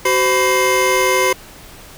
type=tone cluster; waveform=square; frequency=376.7 / 517 / 1003 / 2111 Hz; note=F#4 / C5 / B5 / C7; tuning=+31 / -21 / +26 / +15 cents; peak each=-19 dBFS; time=0.05-1.33 s; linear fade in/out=5 ms; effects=pink hiss -39 dBFS RMS until 1.97 s